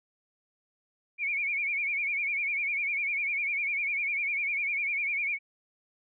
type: tone with vibrato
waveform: sine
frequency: 2301 Hz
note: D7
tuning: 36 cents flat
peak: -27 dBFS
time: 1.18-5.39 s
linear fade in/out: 50 ms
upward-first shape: sine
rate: 10 Hz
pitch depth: 97 cents each way
effects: none